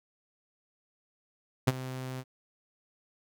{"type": "tone with ADSR envelope", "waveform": "sawtooth", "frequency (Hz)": 129.4, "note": "C3", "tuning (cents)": -19, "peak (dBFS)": -15, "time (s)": [1.67, 2.24], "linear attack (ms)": 11, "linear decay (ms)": 32, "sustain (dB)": -17, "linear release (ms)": 49, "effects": []}